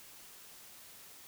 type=silence; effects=white hiss -54 dBFS RMS until 1.27 s